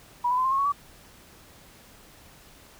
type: tone with pitch steps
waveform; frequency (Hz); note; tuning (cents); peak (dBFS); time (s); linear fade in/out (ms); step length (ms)
sine; 971 / 998.3 / 1026.4 / 1055.2 / 1084.9 / 1115.4 / 1146.7; B5 / B5 / C6 / C6 / C#6 / C#6 / D6; -30 / +18 / -34 / +14 / -38 / +10 / -42; -21; 0.24-0.723; 10; 69
effects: pink hiss -52 dBFS RMS until 2.79 s